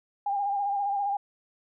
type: tone with vibrato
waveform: sine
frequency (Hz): 804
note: G5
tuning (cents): +44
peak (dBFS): -25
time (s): 0.26-1.17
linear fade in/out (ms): 5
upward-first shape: sine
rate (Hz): 15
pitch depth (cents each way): 41
effects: none